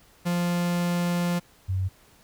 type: tone pair in turn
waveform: 45% pulse / sine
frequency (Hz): 174.61 / 94.22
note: F3 / F#2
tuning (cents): 0 / +32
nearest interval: major seventh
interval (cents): 1068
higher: first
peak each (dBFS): -23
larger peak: neither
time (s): 0.25-1.4 / 1.68-1.89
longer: first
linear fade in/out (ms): 20
effects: pink hiss -57 dBFS RMS until 2.23 s